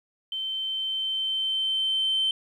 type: tone with level ramp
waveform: sine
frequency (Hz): 3096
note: G7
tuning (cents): -22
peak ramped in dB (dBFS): -28 to -20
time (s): 0.32-2.31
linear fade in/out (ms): 2
effects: tanh soft clip ceiling -18 dBFS + 10-bit